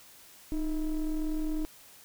triangle ring-modulated tone, 164 Hz, E3, 9 cents flat, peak -23 dBFS, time 0.52-1.65 s, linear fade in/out 0 ms, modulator 144 Hz, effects white hiss -54 dBFS RMS until 2.04 s

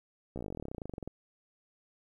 slowing click train, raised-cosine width 2 ms, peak -26 dBFS, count 26, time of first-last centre 0.36-1.076 s, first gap 15 ms, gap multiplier 1.05, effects 11-bit

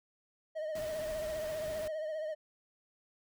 triangle tone with vibrato, 623 Hz, D#5, 2 cents sharp, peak -33 dBFS, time 0.55-2.35 s, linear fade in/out 20 ms, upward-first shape triangle, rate 15 Hz, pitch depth 62 cents each way
pink noise, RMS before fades -47 dBFS, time 0.75-1.88 s, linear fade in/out 5 ms
effects none

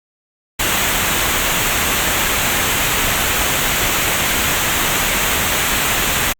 pink noise with comb filter, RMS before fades -17 dBFS, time 0.59-6.33 s, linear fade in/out 10 ms, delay 0.2 ms, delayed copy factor -0.55, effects Opus 48 kbps

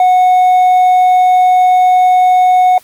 sine tone with hard clipping, 734 Hz, F#5, 14 cents flat, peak -6 dBFS, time 0-2.78 s, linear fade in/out 2 ms, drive 2 dB, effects white hiss -44 dBFS RMS until 2.83 s + AAC 64 kbps

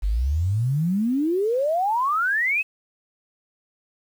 sine exponential sweep, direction up, 46.25 to 2637 Hz, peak -19 dBFS, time 0.02-2.63 s, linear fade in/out 20 ms, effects 8-bit

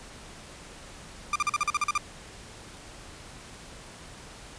30% pulse tone bursts, 1194 Hz, D6, 28 cents sharp, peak -20 dBFS, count 10, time 1.33-1.978 s, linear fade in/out 2 ms, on 27 ms, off 42 ms, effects pink hiss -46 dBFS RMS until 4.58 s + resampled to 22050 Hz

